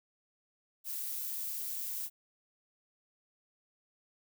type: noise with amplitude modulation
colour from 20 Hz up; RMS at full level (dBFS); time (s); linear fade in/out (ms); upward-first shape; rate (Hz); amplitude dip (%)
violet; -37; 0.84-2.1; 50; sine; 138; 25
effects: none